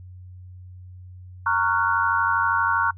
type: chord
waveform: sine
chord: Gb major seventh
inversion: first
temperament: just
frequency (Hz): 925 / 1110 / 1387.5 / 1480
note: Bb5 / Db6 / F6 / Gb6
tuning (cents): -14 / +2 / -12 / 0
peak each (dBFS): -24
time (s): 1.46-2.91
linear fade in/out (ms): 5
effects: noise-tail reverb RT60 0.1 s tail -25 dB re dry + added 91 Hz sine -39 dBFS peak until 2.97 s